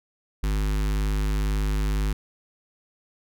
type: tone with notch filter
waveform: square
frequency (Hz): 51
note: G#1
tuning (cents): -31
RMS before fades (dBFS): -24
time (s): 0.43-2.13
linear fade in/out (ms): 5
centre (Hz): 630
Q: 1.3
effects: none